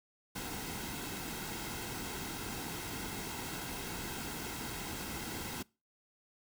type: noise with comb filter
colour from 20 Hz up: pink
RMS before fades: -41 dBFS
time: 0.35-5.63 s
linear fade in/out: 10 ms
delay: 1.7 ms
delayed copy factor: -0.55
effects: noise-tail reverb RT60 0.3 s tail -24 dB re dry